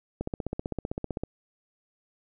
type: click train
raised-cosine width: 2 ms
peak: -17 dBFS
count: 17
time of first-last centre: 0.21-1.236 s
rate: 15.6 Hz
effects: none